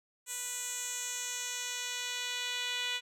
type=tone with band-pass filter sweep; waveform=10% pulse; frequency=492.1 Hz; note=B4; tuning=6 cents flat; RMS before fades=-37 dBFS; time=0.26-3.01 s; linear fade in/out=50 ms; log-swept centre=8600 to 3600 Hz; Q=2; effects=none